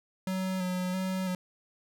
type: tone with vibrato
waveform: square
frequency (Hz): 185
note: F#3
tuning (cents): 0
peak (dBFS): -30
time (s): 0.27-1.35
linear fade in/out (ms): 2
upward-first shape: square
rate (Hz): 1.5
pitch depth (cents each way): 24
effects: none